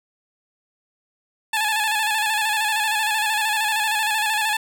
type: tone with vibrato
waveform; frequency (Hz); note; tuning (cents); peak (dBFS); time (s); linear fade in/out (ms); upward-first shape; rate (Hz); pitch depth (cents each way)
15% pulse; 861; A5; -38; -13; 1.53-4.57; 5; square; 13; 45
effects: none